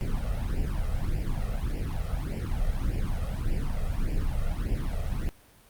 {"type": "noise with flanger", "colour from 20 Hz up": "brown", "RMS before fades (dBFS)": -28, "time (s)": [0.01, 5.29], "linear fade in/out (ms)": 0, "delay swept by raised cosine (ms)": [0.39, 1.59], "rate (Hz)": 1.7, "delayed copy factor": 0.95, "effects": ["pink hiss -57 dBFS RMS until 5.69 s", "Opus 48 kbps"]}